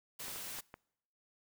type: noise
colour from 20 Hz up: white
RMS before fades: -44 dBFS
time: 0.19-0.61 s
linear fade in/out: 10 ms
type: clicks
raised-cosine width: 0.5 ms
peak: -32 dBFS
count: 4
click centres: 0.282 / 0.36 / 0.587 / 0.741 s
effects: noise-tail reverb RT60 0.8 s tail -25 dB re dry